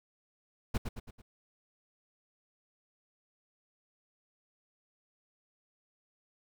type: noise with echo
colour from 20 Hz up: brown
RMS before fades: -29 dBFS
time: 0.74-0.78 s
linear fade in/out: 10 ms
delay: 110 ms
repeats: 4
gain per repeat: -6 dB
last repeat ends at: 1.22 s
effects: none